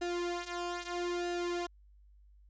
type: tone with flanger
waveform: sawtooth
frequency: 350.2 Hz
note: F4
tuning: 5 cents sharp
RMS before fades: -36 dBFS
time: 0.01-1.67 s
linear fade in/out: 10 ms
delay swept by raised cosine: 0.88 to 3.38 ms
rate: 0.78 Hz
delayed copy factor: -0.8
effects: added 50 Hz sine -57 dBFS peak until 2.49 s + resampled to 16000 Hz